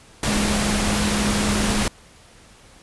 sine tone in noise, 207.7 Hz, G#3, in tune, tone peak -22 dBFS, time 0.28-1.83 s, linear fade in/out 2 ms, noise pink, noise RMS -22 dBFS, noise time 0.23-1.88 s, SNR -3 dB, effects pink hiss -49 dBFS RMS until 2.82 s + resampled to 24000 Hz

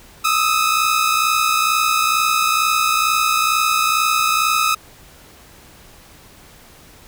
sawtooth tone pair together, 1244.5 / 1306.7 Hz, D#6 / E6, 0 / -16 cents, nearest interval minor second, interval 84 cents, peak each -14 dBFS, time 0.24-4.75 s, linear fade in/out 10 ms, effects pink hiss -45 dBFS RMS until 7.07 s

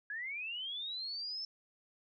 sine linear sweep, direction up, 1639 to 5340 Hz, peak -38 dBFS, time 0.1-1.45 s, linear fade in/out 2 ms, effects none

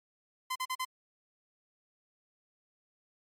sawtooth tone bursts, 1028 Hz, C6, 31 cents flat, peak -28 dBFS, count 4, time 0.5-0.851 s, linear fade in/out 10 ms, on 57 ms, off 41 ms, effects MP3 64 kbps

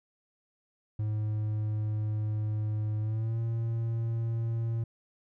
triangle tone with pitch glide, 107 to 114.68 Hz, A2 to A#2, -48 to -28 cents, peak -26 dBFS, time 0.99-4.84 s, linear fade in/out 5 ms, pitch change +120 cents, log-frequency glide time 3-3.39 s, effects none

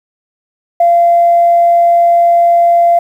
sine tone, 688 Hz, F5, 26 cents flat, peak -4 dBFS, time 0.8-2.99 s, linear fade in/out 5 ms, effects tanh soft clip ceiling 0 dBFS + 7-bit

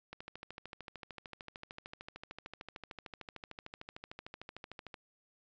click train, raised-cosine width 0.3 ms, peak -29 dBFS, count 65, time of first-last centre 0.13-4.942 s, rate 13.3 Hz, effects resampled to 16000 Hz

